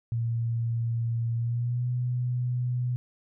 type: tone with pitch glide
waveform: sine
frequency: 116.1 to 123.72 Hz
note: A#2 to B2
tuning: -7 to +3 cents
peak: -25 dBFS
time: 0.12-2.96 s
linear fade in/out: 0 ms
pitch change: +110 cents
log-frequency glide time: 1.35-1.88 s
effects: none